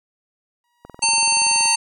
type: tone with exponential growth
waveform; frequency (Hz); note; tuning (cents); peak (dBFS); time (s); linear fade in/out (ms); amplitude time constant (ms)
sawtooth; 958; A#5; +47; -25; 0.64-1.75; 1; 240
type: click train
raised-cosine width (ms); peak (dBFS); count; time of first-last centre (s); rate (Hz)
1; -23; 18; 0.85-1.656; 21.1
type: harmonic tone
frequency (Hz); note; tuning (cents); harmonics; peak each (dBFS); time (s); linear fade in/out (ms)
900; A5; +39; 1 / 3 / 5 / 7 / 9 / 10; -22 / -22 / -22 / -22 / -22 / -22; 1.02-1.76; 10
effects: none